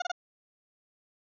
30% pulse tone bursts, 716 Hz, F5, 43 cents sharp, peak -26 dBFS, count 3, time 0-0.117 s, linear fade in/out 5 ms, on 21 ms, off 27 ms, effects resampled to 16000 Hz

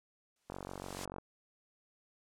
white noise with exponential growth, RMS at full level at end -41 dBFS, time 0.36-1.05 s, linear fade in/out 2 ms, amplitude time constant 150 ms
click train, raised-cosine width 1 ms, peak -28 dBFS, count 33, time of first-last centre 0.5-1.184 s, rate 46.8 Hz
effects low-pass 9000 Hz 12 dB/octave

